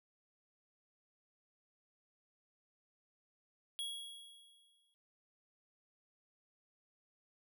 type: tone with exponential decay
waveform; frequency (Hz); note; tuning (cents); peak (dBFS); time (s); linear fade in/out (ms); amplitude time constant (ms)
square; 3322; G#7; 0; -38; 3.79-4.94; 0; 250
effects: none